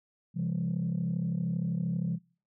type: tone cluster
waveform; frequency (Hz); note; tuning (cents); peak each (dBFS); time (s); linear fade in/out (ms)
sine; 133.4 / 170.9 / 203.6; C3 / F3 / G#3; +34 / -37 / -34; -33 / -29 / -35; 0.34-2.19; 50
effects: noise-tail reverb RT60 0.4 s tail -25 dB re dry + tanh soft clip ceiling -23 dBFS